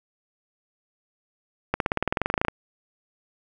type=accelerating click train; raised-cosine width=0.5 ms; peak=-7 dBFS; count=17; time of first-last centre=1.74-2.483 s; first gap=62 ms; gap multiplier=0.96; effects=8-bit